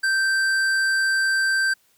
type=tone with hard clipping; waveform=sine; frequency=1563 Hz; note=G6; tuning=6 cents flat; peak=-20 dBFS; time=0.03-1.74 s; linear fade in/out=10 ms; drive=11 dB; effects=white hiss -62 dBFS RMS until 1.97 s